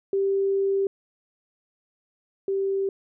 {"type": "tone pair in turn", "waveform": "sine", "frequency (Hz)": [392, 390.2], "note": ["G4", "G4"], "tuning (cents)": [0, -8], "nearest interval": "unison", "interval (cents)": 8, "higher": "first", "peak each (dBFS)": [-20, -22], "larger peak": "first", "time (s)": [[0.13, 0.87], [2.48, 2.89]], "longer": "first", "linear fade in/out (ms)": 2, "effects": []}